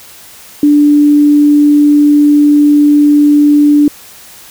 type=tone; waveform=sine; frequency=293.3 Hz; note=D4; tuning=2 cents flat; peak=-3 dBFS; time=0.63-3.88 s; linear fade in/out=2 ms; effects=white hiss -35 dBFS RMS until 4.5 s